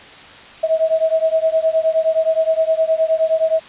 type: beating tone pair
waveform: sine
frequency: 639 / 648.6 Hz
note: D#5 / E5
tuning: +46 / -28 cents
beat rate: 9.6 Hz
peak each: -16 / -17 dBFS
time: 0.63-3.6 s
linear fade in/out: 10 ms
effects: white hiss -39 dBFS RMS until 3.68 s + resampled to 8000 Hz